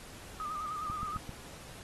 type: tone with vibrato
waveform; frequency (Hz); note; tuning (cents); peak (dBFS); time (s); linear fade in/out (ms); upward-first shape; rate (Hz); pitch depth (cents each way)
sine; 1228; D#6; -23; -35; 0.4-1.17; 0; square; 9.7; 46
type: click train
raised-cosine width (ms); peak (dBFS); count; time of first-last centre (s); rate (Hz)
5; -28; 4; 0.9-1.293; 7.63
effects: pink hiss -50 dBFS RMS until 1.83 s + AAC 32 kbps